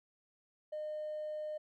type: tone with hard clipping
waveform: sine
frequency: 610 Hz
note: D#5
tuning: 34 cents flat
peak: -38 dBFS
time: 0.72-1.58 s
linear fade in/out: 10 ms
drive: 1 dB
effects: none